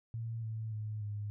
sine tone with pitch steps, 114.2 / 110.63 / 107.17 / 103.82 Hz, A#2 / A2 / A2 / G#2, -35 / +10 / -45 / 0 cents, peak -36 dBFS, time 0.14-1.3 s, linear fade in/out 0 ms, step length 290 ms, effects none

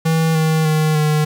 square tone with pitch steps, 161.6 / 158.46 / 155.38 / 152.35 Hz, E3 / D#3 / D#3 / D#3, -34 / +32 / -2 / -36 cents, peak -14 dBFS, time 0.05-1.25 s, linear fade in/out 10 ms, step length 300 ms, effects 7-bit

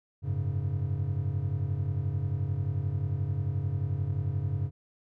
triangle chord, F# suspended second, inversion none, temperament equal, 92.5 / 103.83 / 138.59 Hz, F#2 / G#2 / C#3, 0 / 0 / 0 cents, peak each -30 dBFS, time 0.22-4.71 s, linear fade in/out 50 ms, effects none

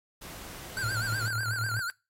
pink noise, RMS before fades -44 dBFS, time 0.21-1.29 s, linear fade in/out 10 ms
square tone with vibrato, 1480 Hz, F#6, in tune, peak -31 dBFS, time 0.77-1.9 s, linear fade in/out 0 ms, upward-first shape sine, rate 8.1 Hz, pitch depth 130 cents each way
click train, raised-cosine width 0.5 ms, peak -31 dBFS, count 40, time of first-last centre 0.79-1.793 s, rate 38.9 Hz
sine tone with tremolo, 110 Hz, A2, in tune, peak -29 dBFS, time 0.83-1.8 s, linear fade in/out 10 ms, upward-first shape sine, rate 7.8 Hz, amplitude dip 70%
effects noise-tail reverb RT60 0.3 s tail -25 dB re dry + AAC 48 kbps

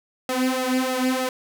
sawtooth tone with flanger, 256.8 Hz, C4, 32 cents flat, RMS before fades -23 dBFS, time 0.29-1.29 s, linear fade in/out 2 ms, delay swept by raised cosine 1.5 to 3.5 ms, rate 3.2 Hz, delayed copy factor +0.75, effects none

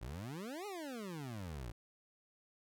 25% pulse exponential two-way sweep, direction up then down, 53.2 to 428 to 53.2 Hz, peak -39 dBFS, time 0.01-1.72 s, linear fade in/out 10 ms, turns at 0.66 s, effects none

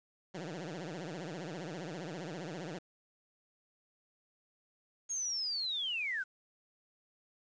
15% pulse tone with vibrato, 168.1 Hz, E3, 34 cents sharp, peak -34 dBFS, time 0.34-2.79 s, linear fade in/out 10 ms, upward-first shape triangle, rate 15 Hz, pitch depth 280 cents each way
sine linear sweep, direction down, 6640 to 1438 Hz, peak -33 dBFS, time 5.09-6.24 s, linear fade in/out 20 ms
effects resampled to 16000 Hz + 10-bit

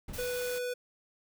brown noise with exponential decay, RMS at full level -37 dBFS, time 0.08-0.64 s, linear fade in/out 5 ms, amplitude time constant 120 ms
white noise, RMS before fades -43 dBFS, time 0.13-0.59 s, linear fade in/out 10 ms
square tone, 493.9 Hz, B4, in tune, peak -33 dBFS, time 0.18-0.74 s, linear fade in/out 10 ms
effects none

